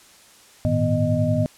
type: tone cluster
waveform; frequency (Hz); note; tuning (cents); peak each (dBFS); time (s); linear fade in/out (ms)
sine; 103.1 / 113.7 / 156 / 246.3 / 616; G#2 / A#2 / D#3 / B3 / D#5; -12 / -43 / +5 / -5 / -17; -24; 0.65-1.46; 0
effects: white hiss -50 dBFS RMS until 1.57 s + low-pass 10000 Hz 12 dB/octave